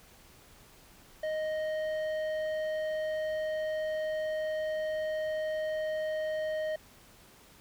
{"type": "tone with tanh clipping", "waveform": "triangle", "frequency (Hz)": 622.3, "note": "D#5", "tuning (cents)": 0, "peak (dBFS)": -32, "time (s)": [1.23, 6.76], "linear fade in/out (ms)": 5, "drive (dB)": 14, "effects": ["pink hiss -57 dBFS RMS until 7.6 s"]}